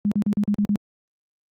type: tone bursts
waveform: sine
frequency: 205.8 Hz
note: G#3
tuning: 16 cents flat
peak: -17 dBFS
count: 7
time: 0.05-0.757 s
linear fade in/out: 0 ms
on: 65 ms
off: 42 ms
effects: high-pass 100 Hz 12 dB/octave + Opus 48 kbps